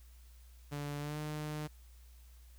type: tone with pitch glide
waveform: sawtooth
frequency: 145.1 to 151.52 Hz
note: D3 to D#3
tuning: -21 to -46 cents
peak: -34 dBFS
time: 0.71-1.68 s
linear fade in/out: 20 ms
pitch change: +75 cents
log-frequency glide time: 0.99-1.18 s
effects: added 60 Hz sine -54 dBFS peak until 2.58 s + white hiss -67 dBFS RMS until 2.58 s